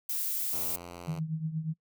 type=noise; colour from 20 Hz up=violet; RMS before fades=-32 dBFS; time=0.09-0.76 s; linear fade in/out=5 ms
type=tone with vibrato; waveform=5% pulse; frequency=87 Hz; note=F2; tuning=6 cents flat; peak=-31 dBFS; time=0.52-1.2 s; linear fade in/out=20 ms; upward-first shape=sine; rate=17 Hz; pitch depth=12 cents each way
type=tone with tremolo; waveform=sine; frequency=158.6 Hz; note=D#3; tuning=33 cents sharp; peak=-27 dBFS; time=1.07-1.74 s; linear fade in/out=20 ms; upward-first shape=triangle; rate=8.4 Hz; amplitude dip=80%
effects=noise-tail reverb RT60 0.1 s tail -24 dB re dry